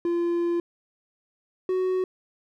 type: tone pair in turn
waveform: triangle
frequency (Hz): 343.7 / 371.2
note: F4 / F#4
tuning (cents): -28 / +6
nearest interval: minor second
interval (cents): 134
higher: second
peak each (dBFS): -20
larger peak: neither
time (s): 0.05-0.6 / 1.69-2.04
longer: first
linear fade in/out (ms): 2
effects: none